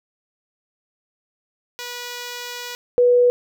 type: tone pair in turn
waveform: 5% pulse / sine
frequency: 486.8 / 489.5 Hz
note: B4 / B4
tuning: -25 / -15 cents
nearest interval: unison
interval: 10 cents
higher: second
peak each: -18 / -11 dBFS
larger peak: second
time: 1.79-2.75 / 2.98-3.3 s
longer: first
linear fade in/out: 0 ms
effects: none